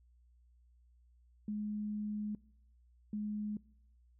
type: tone bursts at uneven times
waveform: sine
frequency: 210 Hz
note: G#3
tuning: 19 cents sharp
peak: -35 dBFS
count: 2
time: 1.48-2.35 / 3.13-3.57 s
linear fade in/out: 2 ms
effects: noise-tail reverb RT60 0.8 s tail -24 dB re dry + added 60 Hz sine -63 dBFS peak until 4.19 s